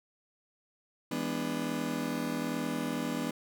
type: chord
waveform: 35% pulse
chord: E dominant seventh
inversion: none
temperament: just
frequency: 164.81 / 206 / 247.2 / 296.7 Hz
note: E3 / G#3 / B3 / D4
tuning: 0 / -14 / +2 / +18 cents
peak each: -38 / -38 / -33 / -35 dBFS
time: 1.11-3.31 s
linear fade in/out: 5 ms
effects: none